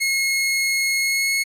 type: tone with pitch glide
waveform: sawtooth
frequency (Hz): 2166 to 2181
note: C#7 to C#7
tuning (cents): -41 to -29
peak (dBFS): -15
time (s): 0-1.44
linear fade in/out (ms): 20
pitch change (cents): +12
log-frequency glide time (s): 1-1.32
effects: resampled to 32000 Hz